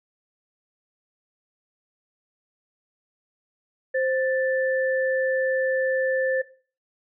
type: tone pair together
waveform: sine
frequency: 523.3 / 1761.3 Hz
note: C5 / A6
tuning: 0 / +1 cents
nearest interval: octave + major sixth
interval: 2101 cents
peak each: -22 / -27 dBFS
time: 3.94-6.42 s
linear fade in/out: 10 ms
effects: noise-tail reverb RT60 0.4 s tail -17 dB re dry